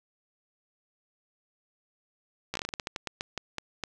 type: slowing click train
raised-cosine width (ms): 0.2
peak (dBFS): -15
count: 16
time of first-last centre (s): 2.54-3.837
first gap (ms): 14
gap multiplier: 1.23
effects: none